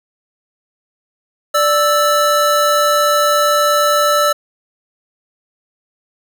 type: tone pair together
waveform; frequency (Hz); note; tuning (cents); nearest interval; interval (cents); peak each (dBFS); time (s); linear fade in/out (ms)
square; 587 / 1317.8; D5 / E6; -1 / -1; octave + major second; 1400; -15 / -14; 1.54-4.33; 10
effects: none